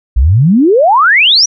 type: exponential sweep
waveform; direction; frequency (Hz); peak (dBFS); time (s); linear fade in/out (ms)
sine; up; 54.2 to 6010; -4; 0.16-1.46; 10
effects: none

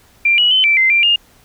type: tone with pitch steps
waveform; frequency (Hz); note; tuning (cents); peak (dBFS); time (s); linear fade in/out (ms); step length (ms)
sine; 2373 / 2924 / 3052 / 2335 / 2074 / 2368 / 2829; D7 / F#7 / G7 / D7 / C7 / D7 / F7; +17 / -21 / -47 / -11 / -16 / +14 / +22; -9; 0.25-1.16; 5; 130
effects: pink hiss -50 dBFS RMS until 1.44 s

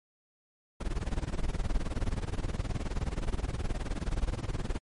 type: noise with tremolo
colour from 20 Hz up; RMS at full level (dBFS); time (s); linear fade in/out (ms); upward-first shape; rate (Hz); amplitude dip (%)
brown; -28; 0.8-4.79; 10; sine; 19; 90
effects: MP3 48 kbps

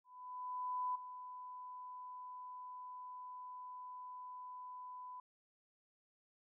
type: tone with ADSR envelope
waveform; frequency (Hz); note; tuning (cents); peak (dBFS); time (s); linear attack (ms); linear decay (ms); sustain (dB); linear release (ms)
sine; 1000; B5; +21; -35; 0.04-5.2; 910; 10; -12; 3
effects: none

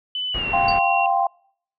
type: tone with pitch glide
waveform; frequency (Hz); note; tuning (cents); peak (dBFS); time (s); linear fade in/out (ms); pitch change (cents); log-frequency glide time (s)
sine; 3004 to 2739; F#7 to F7; +26 to -34; -23; 0.15-1.06; 2; -160; 0.31-0.46
type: low-pass noise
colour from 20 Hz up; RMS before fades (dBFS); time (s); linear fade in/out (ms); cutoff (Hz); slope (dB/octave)
pink; -31; 0.34-0.79; 5; 2500; 24
type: chord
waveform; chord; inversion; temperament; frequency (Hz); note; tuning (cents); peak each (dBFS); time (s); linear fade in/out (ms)
sine; F suspended second; none; equal; 698.5 / 784 / 1046.5; F5 / G5 / C6; 0 / 0 / 0; -21 / -19 / -25; 0.53-1.27; 5
type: tone with exponential decay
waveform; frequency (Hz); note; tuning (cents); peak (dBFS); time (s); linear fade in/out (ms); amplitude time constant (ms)
sine; 4621; D8; -29; -21; 0.68-0.82; 5; 29
effects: noise-tail reverb RT60 0.6 s tail -26 dB re dry

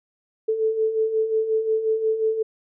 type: beating tone pair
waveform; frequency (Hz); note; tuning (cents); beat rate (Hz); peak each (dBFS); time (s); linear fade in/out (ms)
sine; 436.1 / 441.7; A4 / A4; -15 / +7; 5.6; -27 / -20; 0.48-2.43; 10
effects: none

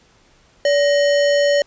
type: tone with sample-and-hold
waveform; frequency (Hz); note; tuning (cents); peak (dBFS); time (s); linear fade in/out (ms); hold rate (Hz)
sine; 574; D5; -40; -12; 0.65-1.62; 2; 2450
effects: pink hiss -54 dBFS RMS until 1.66 s + resampled to 16000 Hz

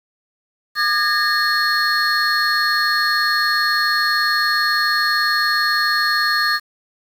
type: tone cluster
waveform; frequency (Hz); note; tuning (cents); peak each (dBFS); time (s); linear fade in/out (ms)
triangle; 1208 / 1660 / 1820 / 4313; D6 / G#6 / A#6 / C#8; +48 / -1 / -42 / -48; -19; 0.75-6.6; 50
effects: tanh soft clip ceiling -3 dBFS + 7-bit

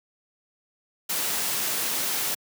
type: noise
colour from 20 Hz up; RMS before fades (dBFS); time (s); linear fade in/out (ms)
white; -27; 1.09-2.35; 10
effects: high-pass 150 Hz 12 dB/octave

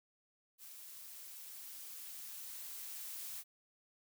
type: noise with level ramp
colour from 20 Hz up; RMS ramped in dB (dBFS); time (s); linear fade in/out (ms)
blue; -53 to -45; 0.58-3.44; 50
effects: none

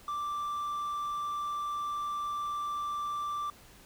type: tone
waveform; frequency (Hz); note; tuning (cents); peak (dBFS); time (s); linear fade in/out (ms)
triangle; 1174.7; D6; 0; -30; 0.08-3.5; 2
effects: pink hiss -56 dBFS RMS until 3.85 s

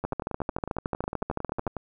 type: two click trains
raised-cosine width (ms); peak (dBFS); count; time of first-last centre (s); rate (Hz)
1; -14 / -18; 23 / 20; 0.05-1.668 / 0.04-1.767; 13.6 / 11
effects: none

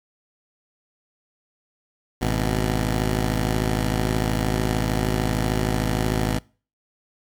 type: tone pair together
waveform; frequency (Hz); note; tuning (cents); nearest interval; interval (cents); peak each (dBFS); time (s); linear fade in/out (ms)
10% pulse; 53.2 / 124.8; G#1 / B2; +42 / +19; octave + minor third; 1477; -13 / -18; 2.21-6.39; 10
effects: noise-tail reverb RT60 0.4 s tail -25 dB re dry + MP3 96 kbps

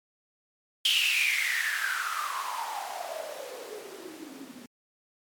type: noise with band-pass filter sweep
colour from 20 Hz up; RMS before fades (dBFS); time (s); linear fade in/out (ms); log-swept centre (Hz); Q
blue; -31; 0.85-4.66; 2; 3100 to 230; 8.9
effects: MP3 96 kbps

